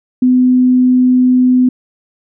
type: tone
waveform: sine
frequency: 252.5 Hz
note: B3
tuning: 39 cents sharp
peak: -6 dBFS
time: 0.22-1.69 s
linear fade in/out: 5 ms
effects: none